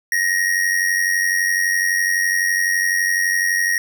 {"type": "tone with amplitude modulation", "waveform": "square", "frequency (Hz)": 1878, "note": "A#6", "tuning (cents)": 12, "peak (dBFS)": -14, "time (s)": [0.12, 3.78], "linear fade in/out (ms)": 2, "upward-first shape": "sine", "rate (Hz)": 91.9, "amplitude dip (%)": 60, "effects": []}